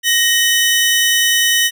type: tone pair together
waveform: sawtooth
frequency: 1870 / 3000 Hz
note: A#6 / F#7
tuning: +5 / +23 cents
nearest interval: minor sixth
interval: 818 cents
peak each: -11 dBFS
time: 0.03-1.71 s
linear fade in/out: 50 ms
effects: none